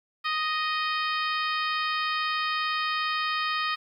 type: harmonic tone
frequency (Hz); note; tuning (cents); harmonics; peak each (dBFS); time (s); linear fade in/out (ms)
622.3; D#5; 0; 2 / 3 / 4 / 5 / 6 / 7 / 8; -28 / -32 / -34 / -36 / -38 / -39 / -40; 0.24-3.76; 20
effects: 10-bit